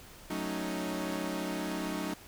sawtooth chord, D# half-diminished seventh, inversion first, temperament equal, 185 / 220 / 277.2 / 311.1 Hz, F#3 / A3 / C#4 / D#4, 0 / 0 / 0 / 0 cents, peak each -34 / -37 / -36 / -33 dBFS, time 0.3-2.14 s, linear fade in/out 5 ms, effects pink hiss -52 dBFS RMS until 2.27 s

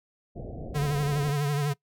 pink low-pass noise, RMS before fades -38 dBFS, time 0.35-1.32 s, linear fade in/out 20 ms, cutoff 730 Hz, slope 96 dB/octave
square tone with vibrato, 144.8 Hz, D3, 24 cents flat, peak -25 dBFS, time 0.74-1.74 s, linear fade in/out 20 ms, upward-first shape triangle, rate 12 Hz, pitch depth 69 cents each way
effects noise-tail reverb RT60 0.1 s tail -22 dB re dry

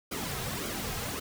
pink noise with flanger, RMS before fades -35 dBFS, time 0.11-1.2 s, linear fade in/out 10 ms, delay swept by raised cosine 1.1 to 3.5 ms, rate 1.8 Hz, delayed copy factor -0.7, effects none

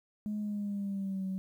sine tone with pitch glide, 210.4 to 189.62 Hz, G#3 to F#3, +23 to +43 cents, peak -31 dBFS, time 0.26-1.38 s, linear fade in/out 0 ms, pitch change -180 cents, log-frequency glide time 0.39-1.26 s, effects tanh soft clip ceiling -29 dBFS + 11-bit

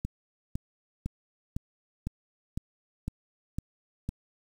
click train, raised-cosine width 5 ms, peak -19 dBFS, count 9, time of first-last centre 0.05-4.09 s, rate 1.98 Hz, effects 8-bit

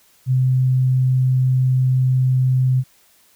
sine tone, 129 Hz, C3, 24 cents flat, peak -13 dBFS, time 0.26-2.84 s, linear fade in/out 50 ms, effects white hiss -55 dBFS RMS until 3.35 s

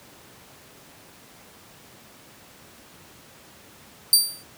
20% pulse tone with exponential decay, 4662 Hz, D8, 14 cents flat, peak -4 dBFS, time 4.13-4.43 s, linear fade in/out 1 ms, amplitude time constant 65 ms, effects pink hiss -49 dBFS RMS until 4.57 s + high-pass 100 Hz 12 dB/octave

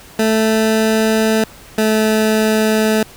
20% pulse tone pair in turn, 220 / 217.5 Hz, A3 / A3, 0 / -20 cents, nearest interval unison, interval 20 cents, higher first, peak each -7 dBFS, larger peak neither, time 0.19-1.44 / 1.78-3.03 s, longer neither, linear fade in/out 2 ms, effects pink hiss -40 dBFS RMS until 3.16 s

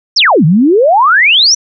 sine exponential two-way sweep, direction down then up, 6060 to 144.9 to 6060 Hz, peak -4 dBFS, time 0.16-1.55 s, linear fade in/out 10 ms, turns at 0.45 s, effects none

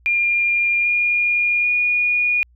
sine tone with pitch steps, 2404 / 2424 / 2443 Hz, D7 / D#7 / D#7, +40 / -46 / -32 cents, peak -15 dBFS, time 0.06-2.43 s, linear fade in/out 0 ms, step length 790 ms, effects added 60 Hz sine -50 dBFS peak until 2.55 s

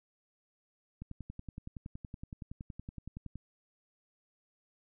click train, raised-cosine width 5 ms, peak -30 dBFS, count 26, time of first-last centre 1.02-3.356 s, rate 10.7 Hz, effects none

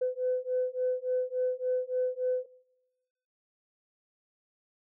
sine beating tone pair, 504 / 507.5 Hz, B4 / B4, +35 / +47 cents, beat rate 3.5 Hz, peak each -30 dBFS, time 0.01-2.46 s, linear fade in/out 10 ms, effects noise-tail reverb RT60 1.0 s tail -23 dB re dry + tanh soft clip ceiling -20 dBFS

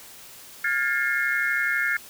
sine tone cluster, 1414 / 1639 / 1771 / 2146 Hz, F6 / G#6 / A6 / C7, +21 / -23 / +11 / +43 cents, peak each -27 dBFS, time 0.64-1.97 s, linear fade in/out 5 ms, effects white hiss -45 dBFS RMS until 2.09 s

